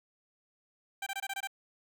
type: tone bursts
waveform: 15% pulse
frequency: 784 Hz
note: G5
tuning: in tune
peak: -28 dBFS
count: 7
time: 1.02-1.473 s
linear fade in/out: 5 ms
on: 45 ms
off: 23 ms
effects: none